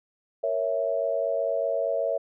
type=chord; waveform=sine; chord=A# diminished; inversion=none; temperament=equal; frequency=466.2 / 554.4 / 659.3 Hz; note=A#4 / C#5 / E5; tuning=0 / 0 / 0 cents; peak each=-31 / -27 / -27 dBFS; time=0.43-2.18 s; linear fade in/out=10 ms; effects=none